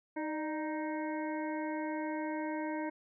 harmonic tone with a mistuned harmonic, 311.1 Hz, D#4, in tune, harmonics 1 / 2 / 3 / 5 / 6 / 7, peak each -36 / -41 / -41 / -48 / -50 / -49 dBFS, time 0.16-2.9 s, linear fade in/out 10 ms, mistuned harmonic 2, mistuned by -53 cents, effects none

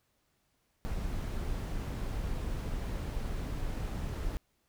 brown noise, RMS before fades -35 dBFS, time 0.85-4.37 s, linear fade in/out 0 ms, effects pink hiss -75 dBFS RMS until 4.68 s

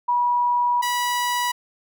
sine / sawtooth tone pair in turn, 970 / 976.2 Hz, B5 / B5, -31 / -20 cents, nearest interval unison, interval 11 cents, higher second, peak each -17 dBFS, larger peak neither, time 0.08-0.82 / 0.82-1.52 s, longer first, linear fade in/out 10 ms, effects none

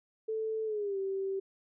sine tone with pitch glide, 440 to 387.5 Hz, A4 to G4, 0 to -20 cents, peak -31 dBFS, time 0.28-1.4 s, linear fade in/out 10 ms, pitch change -220 cents, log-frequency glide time 0.65-0.98 s, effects none

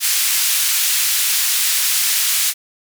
white band-pass noise, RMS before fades -17 dBFS, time 0-2.54 s, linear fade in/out 50 ms, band 2000 to 15000 Hz, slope 12 dB/octave, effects none

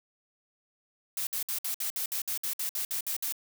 blue noise bursts, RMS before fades -32 dBFS, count 14, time 1.17-3.324 s, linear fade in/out 2 ms, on 100 ms, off 58 ms, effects none

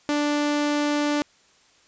sawtooth tone, 293.7 Hz, D4, in tune, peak -17 dBFS, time 0.09-1.22 s, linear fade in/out 0 ms, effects white hiss -58 dBFS RMS until 1.87 s + resampled to 16000 Hz

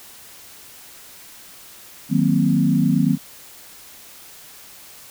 sine chord, C half-diminished seventh, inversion first, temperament equal, 155.56 / 185 / 233.1 / 261.6 Hz, Eb3 / Gb3 / Bb3 / C4, 0 / 0 / 0 / 0 cents, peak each -20 dBFS, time 2.09-3.18 s, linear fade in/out 50 ms, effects white hiss -43 dBFS RMS until 5.1 s

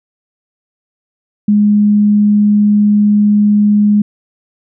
sine tone, 207.7 Hz, G#3, in tune, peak -6 dBFS, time 1.48-4.02 s, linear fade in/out 5 ms, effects none

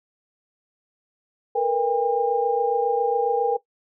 sine tone cluster, 455.7 / 483 / 804 Hz, A#4 / B4 / G5, -39 / -39 / +44 cents, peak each -23 dBFS, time 1.55-3.57 s, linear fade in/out 10 ms, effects noise-tail reverb RT60 0.1 s tail -17 dB re dry

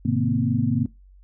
sine tone cluster, 106.7 / 128.9 / 154.6 / 231.3 / 254.8 Hz, G#2 / C3 / D#3 / A#3 / C4, +47 / -26 / -11 / -13 / -46 cents, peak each -26 / -25 / -29 / -23 / -26 dBFS, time 0.05-0.86 s, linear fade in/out 5 ms, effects noise-tail reverb RT60 0.2 s tail -20 dB re dry + added 47 Hz sine -47 dBFS peak until 1.23 s

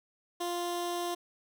15% pulse tone with notch filter, 349.2 Hz, F4, in tune, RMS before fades -34 dBFS, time 0.4-1.15 s, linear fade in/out 10 ms, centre 1500 Hz, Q 1.8, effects none

